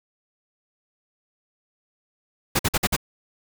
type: noise bursts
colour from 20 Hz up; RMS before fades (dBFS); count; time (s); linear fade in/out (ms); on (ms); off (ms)
pink; -20; 5; 2.55-2.965; 10; 43; 50
effects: none